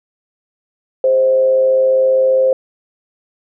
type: tone with frequency modulation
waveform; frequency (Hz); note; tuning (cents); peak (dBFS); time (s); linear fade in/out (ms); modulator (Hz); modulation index
sine; 523.3; C5; 0; -9; 1.04-2.53; 2; 115; 0.3
effects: none